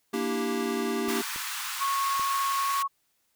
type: chord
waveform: square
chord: E half-diminished seventh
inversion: second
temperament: equal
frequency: 233.1 / 293.7 / 329.6 / 392 Hz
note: Bb3 / D4 / E4 / G4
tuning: 0 / 0 / 0 / 0 cents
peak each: -32 / -35 / -37 / -31 dBFS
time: 0.13-1.22 s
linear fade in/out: 10 ms
type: high-pass noise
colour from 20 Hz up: pink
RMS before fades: -34 dBFS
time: 1.08-2.83 s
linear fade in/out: 10 ms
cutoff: 960 Hz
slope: 48 dB/octave
type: clicks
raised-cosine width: 2 ms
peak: -31 dBFS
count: 3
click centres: 1.082 / 1.361 / 2.196 s
type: tone with pitch glide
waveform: sine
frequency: 1100 to 1106.4 Hz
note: C#6 to C#6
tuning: -14 to -4 cents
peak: -25 dBFS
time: 1.8-2.88 s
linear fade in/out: 20 ms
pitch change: +10 cents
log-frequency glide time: 2.58-2.74 s
effects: white hiss -72 dBFS RMS until 3.35 s